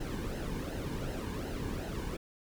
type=noise with flanger; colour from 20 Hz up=brown; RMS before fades=-37 dBFS; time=0-2.17 s; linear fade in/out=10 ms; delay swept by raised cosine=0.85 to 1.56 ms; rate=2.7 Hz; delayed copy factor=-0.65; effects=none